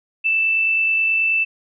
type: tone with amplitude modulation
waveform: sine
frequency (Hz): 2649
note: E7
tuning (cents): +8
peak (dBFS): -14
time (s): 0.24-1.45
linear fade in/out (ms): 20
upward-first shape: sine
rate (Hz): 49.3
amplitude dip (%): 25
effects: none